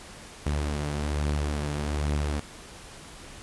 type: beating tone pair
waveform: sawtooth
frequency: 72.5 / 73.7 Hz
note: D2 / D2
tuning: -22 / +7 cents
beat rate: 1.2 Hz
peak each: -30 / -23 dBFS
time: 0.46-2.4 s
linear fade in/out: 5 ms
effects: pink hiss -45 dBFS RMS until 3.42 s + resampled to 24000 Hz